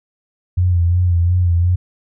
sine tone with vibrato, 87.9 Hz, F2, 12 cents sharp, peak -11 dBFS, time 0.57-1.76 s, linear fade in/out 10 ms, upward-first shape sine, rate 2.8 Hz, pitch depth 51 cents each way, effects none

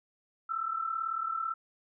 sine tone pair together, 1300 / 1338.1 Hz, E6 / E6, -24 / +26 cents, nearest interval minor second, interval 50 cents, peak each -36 / -32 dBFS, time 0.49-1.54 s, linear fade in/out 10 ms, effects none

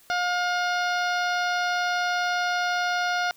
harmonic tone, 713 Hz, F5, 36 cents sharp, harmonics 1 / 2 / 3 / 4 / 5 / 6 / 7 / 8, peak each -26 / -26 / -36 / -38 / -38 / -38 / -40 / -41 dBFS, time 0.1-3.31 s, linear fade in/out 0 ms, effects white hiss -56 dBFS RMS until 3.36 s

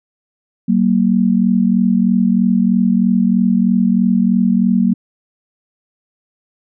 sine tone pair together, 189.97 / 233.1 Hz, F#3 / A#3, +46 / 0 cents, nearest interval major third, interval 354 cents, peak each -13 dBFS, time 0.68-4.94 s, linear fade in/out 10 ms, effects none

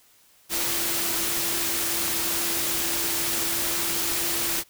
sine tone in noise, 338.3 Hz, E4, 45 cents sharp, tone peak -37 dBFS, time 0.49-4.64 s, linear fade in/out 50 ms, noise white, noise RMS -26 dBFS, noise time 0.49-4.64 s, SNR -14 dB, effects white hiss -58 dBFS RMS until 4.69 s

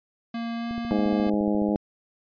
square tone with pitch glide, 231.9 to 233.9 Hz, A#3 to A#3, -9 to +6 cents, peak -29 dBFS, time 0.34-1.3 s, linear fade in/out 5 ms, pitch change +15 cents, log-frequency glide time 0.56-0.67 s
click train, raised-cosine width 3 ms, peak -25 dBFS, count 16, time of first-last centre 0.71-1.759 s, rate 14.3 Hz
harmonic tone, 103.83 Hz, G#2, in tune, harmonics 2 / 3 / 4 / 5 / 6 / 7 / 8, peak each -24 / -26 / -32 / -31 / -33 / -39 / -37 dBFS, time 0.91-1.76 s, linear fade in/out 0 ms
effects resampled to 11025 Hz

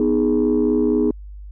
sine chord, G# minor, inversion first, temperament equal, 246.9 / 311.1 / 415.3 Hz, B3 / D#4 / G#4, 0 / 0 / 0 cents, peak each -18 dBFS, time 0-1.11 s, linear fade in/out 2 ms, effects tanh soft clip ceiling -9 dBFS + added 50 Hz sine -33 dBFS peak until 1.51 s

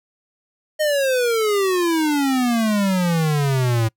square exponential sweep, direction down, 622.3 to 110 Hz, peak -17 dBFS, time 0.79-3.89 s, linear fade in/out 20 ms, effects noise-tail reverb RT60 0.1 s tail -25 dB re dry

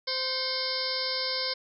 harmonic tone with a mistuned harmonic, 519 Hz, C5, 14 cents flat, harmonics 1 / 2 / 3 / 4 / 6 / 7 / 8 / 9 / 10, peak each -36 / -40 / -41 / -38 / -42 / -41 / -36 / -33 / -33 dBFS, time 0.07-1.54 s, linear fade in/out 10 ms, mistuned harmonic 4, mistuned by +67 cents, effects none

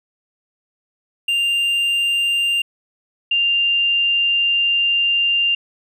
triangle / sine tone pair in turn, 2792 / 2792 Hz, F7 / F7, -1 / -1 cents, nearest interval unison, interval 0 cents, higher neither, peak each -14 dBFS, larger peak neither, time 1.28-2.62 / 3.31-5.55 s, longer second, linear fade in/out 5 ms, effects none

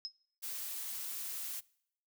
sine tone with exponential decay, 5140 Hz, E8, 45 cents flat, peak -33 dBFS, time 0.05-0.13 s, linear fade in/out 0 ms, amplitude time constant 17 ms
blue noise, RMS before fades -41 dBFS, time 0.42-1.61 s, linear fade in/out 20 ms
effects noise-tail reverb RT60 0.7 s tail -24 dB re dry

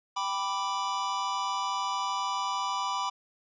square chord, G major, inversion none, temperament equal, 784 / 987.8 / 1174.7 Hz, G5 / B5 / D6, 0 / 0 / 0 cents, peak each -37 / -32 / -34 dBFS, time 0.16-3.1 s, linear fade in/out 10 ms, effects resampled to 16000 Hz

